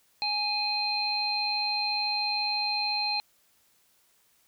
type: harmonic tone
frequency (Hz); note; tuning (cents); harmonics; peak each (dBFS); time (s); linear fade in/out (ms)
830.6; G#5; 0; 1 / 3 / 5; -32 / -33 / -28; 0.22-3.2; 0
effects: white hiss -66 dBFS RMS until 4.47 s